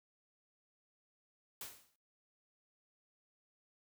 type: noise with exponential decay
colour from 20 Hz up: white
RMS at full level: -43 dBFS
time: 1.61-1.96 s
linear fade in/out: 2 ms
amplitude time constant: 76 ms
effects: noise-tail reverb RT60 0.4 s tail -25 dB re dry